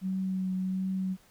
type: tone with vibrato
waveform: sine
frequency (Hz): 187.7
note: F#3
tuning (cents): +25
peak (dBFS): -28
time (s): 0.01-1.17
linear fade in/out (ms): 50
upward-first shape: triangle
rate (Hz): 1.4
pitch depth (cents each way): 17
effects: pink hiss -61 dBFS RMS until 1.3 s